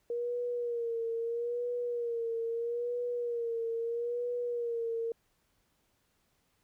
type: tone with vibrato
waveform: sine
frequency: 471.8 Hz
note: A#4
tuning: 21 cents sharp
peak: -31 dBFS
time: 0.1-5.12 s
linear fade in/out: 2 ms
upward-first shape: sine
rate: 0.77 Hz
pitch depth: 52 cents each way
effects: pink hiss -74 dBFS RMS until 6.63 s